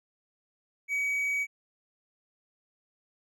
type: tone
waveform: triangle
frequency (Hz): 2267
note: C#7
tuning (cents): +38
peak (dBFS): -25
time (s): 0.88-1.47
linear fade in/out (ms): 50
effects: none